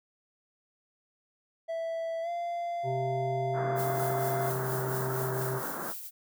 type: tone with pitch glide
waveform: triangle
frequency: 659.3 to 690.1 Hz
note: E5 to F5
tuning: 0 to -21 cents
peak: -29 dBFS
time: 1.68-4.51 s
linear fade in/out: 20 ms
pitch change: +79 cents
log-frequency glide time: 2.22-2.29 s
type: harmonic tone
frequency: 130 Hz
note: C3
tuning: 11 cents flat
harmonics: 1 / 3 / 5 / 7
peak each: -33 / -34 / -41 / -47 dBFS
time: 2.83-5.62 s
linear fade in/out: 50 ms
type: band-pass noise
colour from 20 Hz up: white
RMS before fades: -38 dBFS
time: 3.53-5.94 s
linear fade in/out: 50 ms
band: 140 to 1600 Hz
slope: 48 dB/octave
type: noise with tremolo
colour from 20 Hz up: violet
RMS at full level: -37 dBFS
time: 3.75-6.11 s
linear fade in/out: 50 ms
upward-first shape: triangle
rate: 4.3 Hz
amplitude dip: 55%
effects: none